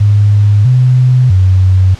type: tone with pitch steps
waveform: sine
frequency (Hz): 102.9 / 126.9 / 93.6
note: G#2 / B2 / F#2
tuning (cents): -16 / +47 / +20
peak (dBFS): -4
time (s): 0-1.95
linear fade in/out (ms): 10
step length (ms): 650
effects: pink hiss -34 dBFS RMS until 1.99 s + low-pass 6000 Hz 12 dB/octave